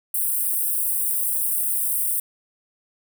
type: high-pass noise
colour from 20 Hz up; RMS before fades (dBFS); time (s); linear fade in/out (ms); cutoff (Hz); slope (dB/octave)
white; -23; 0.14-2.2; 5; 8400; 96
effects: none